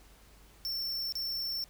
square tone with dropouts, 5410 Hz, E8, 44 cents sharp, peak -33 dBFS, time 0.65-1.64 s, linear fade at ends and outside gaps 0 ms, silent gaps 1.123-1.154 s, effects added 50 Hz sine -57 dBFS peak until 1.69 s + pink hiss -60 dBFS RMS until 1.69 s

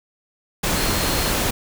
sine tone in noise, 4239 Hz, C8, 22 cents sharp, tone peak -31 dBFS, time 0.75-1.31 s, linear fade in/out 10 ms, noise pink, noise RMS -21 dBFS, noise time 0.63-1.51 s, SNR -13 dB, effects none

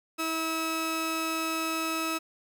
sawtooth tone pair together, 323.3 / 1293.2 Hz, E4 / E6, -34 / -34 cents, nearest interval 2 octaves, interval 2400 cents, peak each -28 / -26 dBFS, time 0.18-2.19 s, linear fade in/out 20 ms, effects none

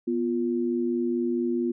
sine tone pair together, 244.7 / 349.2 Hz, B3 / F4, -16 / 0 cents, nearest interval tritone, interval 616 cents, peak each -26 dBFS, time 0.07-1.72 s, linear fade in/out 10 ms, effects none

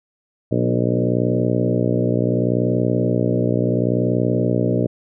harmonic tone with a mistuned harmonic, 60.7 Hz, B1, 29 cents flat, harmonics 2 / 3 / 4 / 5 / 6 / 7 / 8 / 9 / 10, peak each -21 / -23 / -24 / -25 / -26 / -26 / -27 / -28 / -28 dBFS, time 0.51-4.87 s, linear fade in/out 10 ms, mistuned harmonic 5, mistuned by -17 cents, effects none

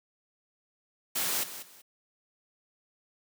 white noise with echo, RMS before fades -30 dBFS, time 1.15-1.44 s, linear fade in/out 10 ms, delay 190 ms, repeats 2, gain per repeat -12 dB, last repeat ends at 1.82 s, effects high-pass 150 Hz 12 dB/octave

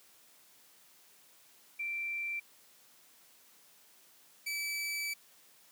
sine / sawtooth tone pair in turn, 2349 / 2306 Hz, D7 / D7, 0 / -32 cents, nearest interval unison, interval 32 cents, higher first, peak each -34 / -31 dBFS, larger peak second, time 1.79-2.4 / 4.46-5.14 s, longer second, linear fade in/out 10 ms, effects white hiss -62 dBFS RMS until 5.71 s + high-pass 150 Hz 12 dB/octave

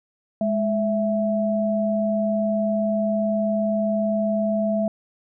sine tone pair together, 209.4 / 660.6 Hz, G#3 / E5, +15 / +4 cents, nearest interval octave + minor sixth, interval 1989 cents, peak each -22 dBFS, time 0.41-4.88 s, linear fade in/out 2 ms, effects none

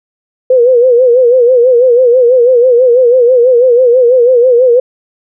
sine tone with vibrato, 493.9 Hz, B4, in tune, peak -3 dBFS, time 0.5-4.8 s, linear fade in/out 5 ms, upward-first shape sine, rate 6.1 Hz, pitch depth 94 cents each way, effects none

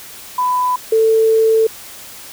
sine tone pair in turn, 998 / 444.6 Hz, B5 / A4, +18 / +18 cents, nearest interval octave + major second, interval 1400 cents, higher first, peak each -13 / -9 dBFS, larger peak second, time 0.38-0.76 / 0.92-1.67 s, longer second, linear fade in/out 5 ms, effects white hiss -35 dBFS RMS until 2.32 s

